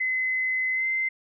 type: tone with pitch glide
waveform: sine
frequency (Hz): 2038 to 2074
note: C7 to C7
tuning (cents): -46 to -16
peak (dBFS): -23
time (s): 0-1.09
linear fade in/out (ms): 10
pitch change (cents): +30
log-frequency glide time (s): 0.73-0.86
effects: none